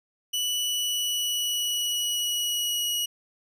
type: tone with pitch glide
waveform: sawtooth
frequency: 2960 to 2907 Hz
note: F#7 to F#7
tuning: 0 to -31 cents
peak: -22 dBFS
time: 0.33-3.06 s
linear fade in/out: 10 ms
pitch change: -31 cents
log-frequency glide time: 0.51-2.89 s
effects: none